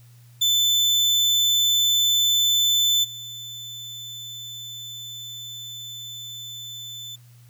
35% pulse tone with level steps, 3520 Hz, A7, in tune, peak -15 / -32 dBFS, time 0.41-7.16 s, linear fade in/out 10 ms, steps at 3.03 s, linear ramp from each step 20 ms, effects added 120 Hz sine -47 dBFS peak until 7.49 s + white hiss -59 dBFS RMS until 7.49 s

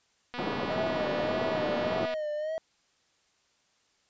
click train, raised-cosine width 0.3 ms, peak -23 dBFS, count 440, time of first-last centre 0.34-2.139 s, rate 244 Hz
pink band-pass noise, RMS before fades -33 dBFS, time 0.38-2.06 s, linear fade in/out 5 ms, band 210 to 960 Hz, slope 12 dB/octave
triangle tone with vibrato, 622.3 Hz, D#5, in tune, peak -28 dBFS, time 0.7-2.58 s, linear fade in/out 0 ms, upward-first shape sine, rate 1.7 Hz, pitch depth 73 cents each way
effects white hiss -69 dBFS RMS until 4.09 s + resampled to 16000 Hz

